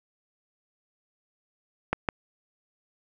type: clicks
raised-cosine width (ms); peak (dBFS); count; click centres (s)
0.5; -9; 2; 1.93 / 2.088
effects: none